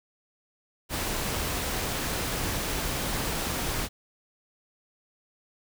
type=noise; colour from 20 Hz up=pink; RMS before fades=-30 dBFS; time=0.89-3.89 s; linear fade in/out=50 ms; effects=none